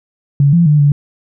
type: tone with pitch steps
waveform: sine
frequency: 141.6 / 170.7 / 149.1 / 144.1 Hz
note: C#3 / F3 / D3 / D3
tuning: +37 / -39 / +27 / -33 cents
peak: -6 dBFS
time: 0.4-0.92 s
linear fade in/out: 2 ms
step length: 130 ms
effects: none